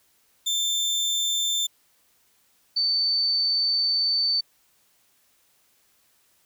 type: tone pair in turn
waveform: 30% pulse / sine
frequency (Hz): 3560 / 4541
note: A7 / C#8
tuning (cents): +20 / +41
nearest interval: major third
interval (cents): 421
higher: second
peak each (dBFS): -20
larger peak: neither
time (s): 0.46-1.67 / 2.76-4.41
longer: second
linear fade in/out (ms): 10
effects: white hiss -64 dBFS RMS until 6.45 s